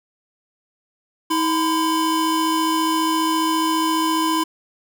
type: tone pair together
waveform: square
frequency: 320 / 1014.7 Hz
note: D#4 / B5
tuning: +49 / +47 cents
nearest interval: octave + minor sixth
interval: 1998 cents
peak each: -21 dBFS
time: 1.3-4.44 s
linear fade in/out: 10 ms
effects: none